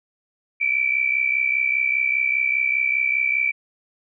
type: tone pair together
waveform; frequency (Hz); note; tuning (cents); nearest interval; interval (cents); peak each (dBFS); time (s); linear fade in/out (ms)
sine; 2300 / 2365; D7 / D7; -37 / +12; unison; 49; -20 / -22; 0.6-3.52; 20
effects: none